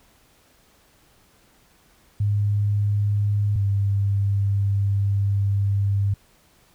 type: tone pair in turn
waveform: sine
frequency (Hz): 102.7 / 99.78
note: G#2 / G2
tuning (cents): -19 / +31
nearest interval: unison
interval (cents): 50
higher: first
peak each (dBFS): -18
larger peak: neither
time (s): 2.2-3.56 / 3.56-6.14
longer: second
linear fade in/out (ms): 5
effects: pink hiss -58 dBFS RMS until 6.74 s